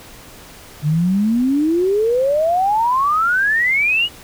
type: exponential sweep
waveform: sine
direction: up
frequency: 143.5 to 2960 Hz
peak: -13 dBFS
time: 0.82-4.09 s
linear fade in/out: 50 ms
effects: pink hiss -40 dBFS RMS until 4.23 s